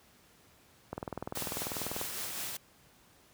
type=click train; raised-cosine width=1 ms; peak=-22 dBFS; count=23; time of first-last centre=0.93-2.014 s; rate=20.3 Hz
type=noise with tremolo; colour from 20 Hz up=white; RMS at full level=-37 dBFS; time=1.35-2.57 s; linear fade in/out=5 ms; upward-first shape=triangle; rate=4.9 Hz; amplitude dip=35%
effects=pink hiss -62 dBFS RMS until 3.33 s + high-pass 60 Hz 12 dB/octave